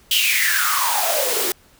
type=noise with high-pass filter sweep; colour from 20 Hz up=white; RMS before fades=-19 dBFS; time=0.11-1.52 s; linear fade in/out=2 ms; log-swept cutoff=3200 to 340 Hz; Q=9.7; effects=pink hiss -53 dBFS RMS until 1.79 s